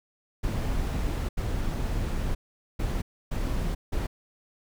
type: noise bursts at uneven times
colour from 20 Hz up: brown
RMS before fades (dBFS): -28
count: 5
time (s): 0.43-1.29 / 1.37-2.35 / 2.79-3.02 / 3.31-3.75 / 3.92-4.07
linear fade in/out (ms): 10
effects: none